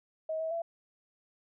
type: tone with pitch steps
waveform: sine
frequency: 635 / 644 / 671 Hz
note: D#5 / E5 / E5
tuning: +35 / -41 / +31 cents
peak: -31 dBFS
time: 0.29-0.62 s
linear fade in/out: 5 ms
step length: 110 ms
effects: none